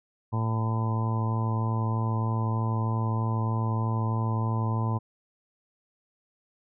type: harmonic tone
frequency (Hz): 112.1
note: A2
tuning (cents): +33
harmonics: 1 / 2 / 3 / 4 / 5 / 6 / 7 / 8 / 9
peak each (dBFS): -25 / -34 / -40 / -42 / -44 / -45 / -42 / -38 / -36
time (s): 0.32-4.99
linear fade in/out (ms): 20
effects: none